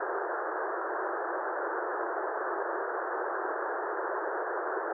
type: band-pass noise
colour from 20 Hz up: pink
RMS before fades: -33 dBFS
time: 0-4.93 s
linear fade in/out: 5 ms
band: 340 to 1700 Hz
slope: 96 dB/octave
effects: none